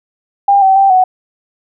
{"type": "tone with pitch steps", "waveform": "sine", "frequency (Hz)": [800, 768, 783, 743], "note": ["G5", "G5", "G5", "F#5"], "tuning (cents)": [35, -36, -2, 7], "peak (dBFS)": -5, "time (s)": [0.48, 1.04], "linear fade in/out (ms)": 5, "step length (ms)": 140, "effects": []}